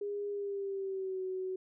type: tone with pitch glide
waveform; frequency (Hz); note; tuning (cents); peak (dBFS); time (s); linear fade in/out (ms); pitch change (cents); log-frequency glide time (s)
sine; 407.9 to 374; G#4 to F#4; -31 to +19; -34; 0.01-1.56; 5; -150; 0.3-1.22
effects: none